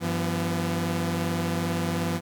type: tone cluster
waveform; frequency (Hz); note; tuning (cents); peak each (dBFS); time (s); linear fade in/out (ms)
sawtooth; 96.1 / 169.7 / 246.5; G2 / F3 / B3; -34 / -49 / -3; -28 / -23 / -28; 0-2.21; 50
effects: none